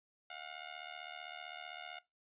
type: tone with amplitude modulation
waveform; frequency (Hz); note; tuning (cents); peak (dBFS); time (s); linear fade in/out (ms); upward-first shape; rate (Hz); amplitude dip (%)
10% pulse; 716; F5; +43; -33; 0.3-1.99; 5; sine; 75.6; 85
effects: noise-tail reverb RT60 0.2 s tail -19 dB re dry + resampled to 8000 Hz